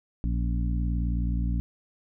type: harmonic tone with a mistuned harmonic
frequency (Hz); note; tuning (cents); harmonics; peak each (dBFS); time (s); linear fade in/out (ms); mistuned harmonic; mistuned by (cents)
59.1; A#1; +24; 1 / 2 / 3 / 4 / 5; -25 / -33 / -33 / -38 / -39; 0.24-1.6; 0; 5; -64
effects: none